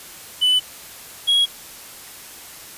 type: tone pair in turn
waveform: triangle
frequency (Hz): 2998 / 3311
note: F#7 / G#7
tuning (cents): +22 / -6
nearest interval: major second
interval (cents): 172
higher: second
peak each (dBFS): -12 / -12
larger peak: neither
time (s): 0.41-0.6 / 1.27-1.46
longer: neither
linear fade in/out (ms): 20
effects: white hiss -39 dBFS RMS until 2.77 s + resampled to 32000 Hz